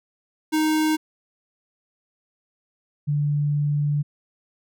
square / sine tone pair in turn, 311.1 / 146.4 Hz, D#4 / D3, 0 / -5 cents, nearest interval octave + minor second, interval 1305 cents, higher first, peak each -19 dBFS, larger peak neither, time 0.52-0.97 / 3.07-4.03 s, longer second, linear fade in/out 20 ms, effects none

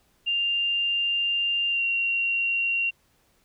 sine tone with pitch glide, 2794 to 2754 Hz, F7 to F7, 0 to -25 cents, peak -22 dBFS, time 0.26-2.91 s, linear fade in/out 20 ms, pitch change -25 cents, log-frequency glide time 1.69-1.83 s, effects pink hiss -65 dBFS RMS until 3.44 s

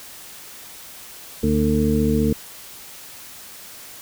harmonic tone, 74.9 Hz, D2, 35 cents sharp, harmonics 1 / 2 / 3 / 4 / 6, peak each -24 / -24 / -19 / -25 / -23 dBFS, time 1.43-2.33 s, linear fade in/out 5 ms, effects white hiss -40 dBFS RMS until 4.01 s

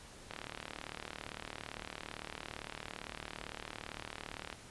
click train, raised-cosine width 0.3 ms, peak -25 dBFS, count 160, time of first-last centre 0.31-4.528 s, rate 37.7 Hz, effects pink hiss -54 dBFS RMS until 4.7 s + resampled to 24000 Hz

